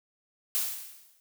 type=noise with exponential decay; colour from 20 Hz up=blue; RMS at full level=-26 dBFS; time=0.55-1.2 s; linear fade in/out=0 ms; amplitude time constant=140 ms; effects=none